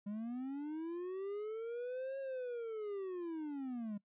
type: linear two-way sweep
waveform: triangle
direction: up then down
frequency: 200 to 547 to 200 Hz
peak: -37 dBFS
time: 0.06-3.98 s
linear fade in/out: 10 ms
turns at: 2.19 s
effects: noise-tail reverb RT60 0.1 s tail -21 dB re dry + resampled to 8000 Hz